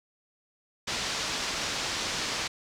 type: low-pass noise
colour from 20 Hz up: white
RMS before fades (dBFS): -32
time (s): 0.87-2.48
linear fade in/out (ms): 10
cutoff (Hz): 6100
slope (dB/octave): 24
effects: none